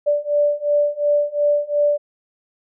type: beating tone pair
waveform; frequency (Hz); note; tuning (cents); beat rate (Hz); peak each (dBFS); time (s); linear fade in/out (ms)
sine; 584 / 586.8; D5 / D5; -10 / -2; 2.8; -19 / -18; 0.06-1.98; 20
effects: none